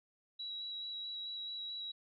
sine tone with vibrato, 3892 Hz, B7, 26 cents flat, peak -40 dBFS, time 0.39-1.92 s, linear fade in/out 10 ms, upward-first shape square, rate 4.6 Hz, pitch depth 9 cents each way, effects none

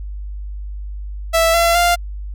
sawtooth tone with pitch steps, 659.3 / 677.8 / 696.9 Hz, E5 / E5 / F5, 0 / +48 / -4 cents, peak -8 dBFS, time 1.33-1.96 s, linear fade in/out 20 ms, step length 210 ms, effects added 50 Hz sine -25 dBFS peak until 2.34 s

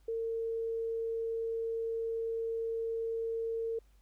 sine tone, 454.7 Hz, A#4, 43 cents flat, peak -32 dBFS, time 0.08-3.79 s, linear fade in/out 5 ms, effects added 50 Hz sine -60 dBFS peak until 4.01 s + pink hiss -73 dBFS RMS until 4.01 s

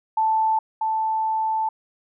sine tone pair in turn, 880 / 880 Hz, A5 / A5, 0 / 0 cents, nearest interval unison, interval 0 cents, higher neither, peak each -17 / -20 dBFS, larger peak first, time 0.17-0.59 / 0.81-1.69 s, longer second, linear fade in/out 5 ms, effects none

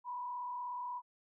sine tone with frequency modulation, 982 Hz, B5, 10 cents flat, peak -38 dBFS, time 0.04-1.02 s, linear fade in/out 50 ms, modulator 36.5 Hz, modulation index 0.68, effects none

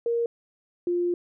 sine tone pair in turn, 468.1 / 350.7 Hz, A#4 / F4, +7 / +7 cents, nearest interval perfect fourth, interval 500 cents, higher first, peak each -22 dBFS, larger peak neither, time 0.06-0.26 / 0.87-1.14 s, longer second, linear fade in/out 2 ms, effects none

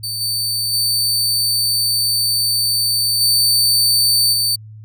sawtooth tone with level steps, 4563 Hz, C#8, 49 cents sharp, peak -19 / -15 / -12 / -9 / -12 dBFS, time 0.03-4.56 s, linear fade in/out 10 ms, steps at 0.2 / 0.72 / 3.2 / 4.32 s, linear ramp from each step 20 ms, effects added 108 Hz sine -34 dBFS peak until 4.84 s

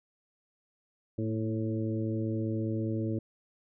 harmonic tone with a mistuned harmonic, 110 Hz, A2, in tune, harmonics 1 / 2 / 3 / 4 / 5, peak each -32 / -35 / -34 / -41 / -42 dBFS, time 1.18-3.19 s, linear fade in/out 5 ms, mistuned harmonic 2, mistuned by +36 cents, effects none

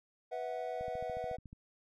triangle chord, B suspended fourth, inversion none, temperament equal with one note detuned, 493.9 / 652.1 / 740 Hz, B4 / E5 / F#5, 0 / -19 / 0 cents, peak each -39 dBFS, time 0.31-1.37 s, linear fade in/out 20 ms
click train, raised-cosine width 5 ms, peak -37 dBFS, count 11, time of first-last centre 0.81-1.529 s, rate 13.9 Hz
effects none

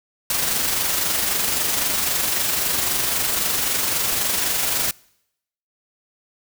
white noise with amplitude modulation, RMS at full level -20 dBFS, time 0.3-4.91 s, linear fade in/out 2 ms, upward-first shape sine, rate 23.8 Hz, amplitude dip 35%, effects noise-tail reverb RT60 0.8 s tail -25 dB re dry

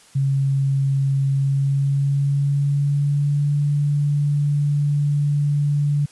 sine tone with pitch glide, 137 to 145.15 Hz, C#3 to D3, -20 to -20 cents, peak -16 dBFS, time 0.15-6.06 s, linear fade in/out 10 ms, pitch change +100 cents, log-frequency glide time 1.3-3.55 s, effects white hiss -50 dBFS RMS until 6.11 s + resampled to 24000 Hz

